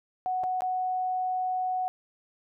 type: tone with dropouts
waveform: sine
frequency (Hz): 740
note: F#5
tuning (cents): 0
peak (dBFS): -26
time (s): 0.26-1.88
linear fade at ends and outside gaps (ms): 0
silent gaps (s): 0.435-0.439 / 0.607-0.62
effects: none